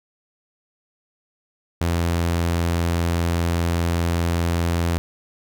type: tone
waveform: sawtooth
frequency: 85 Hz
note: F2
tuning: 46 cents flat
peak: -15 dBFS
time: 1.81-4.98 s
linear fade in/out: 0 ms
effects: none